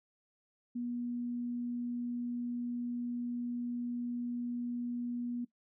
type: tone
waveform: sine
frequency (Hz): 241.5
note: B3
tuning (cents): -39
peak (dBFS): -34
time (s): 0.75-5.45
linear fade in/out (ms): 10
effects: noise-tail reverb RT60 0.1 s tail -17 dB re dry